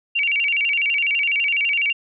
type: tone with vibrato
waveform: sine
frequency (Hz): 2514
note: D#7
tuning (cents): +17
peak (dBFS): -17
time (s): 0.15-1.93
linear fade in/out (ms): 10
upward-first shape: square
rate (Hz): 12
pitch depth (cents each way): 170
effects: none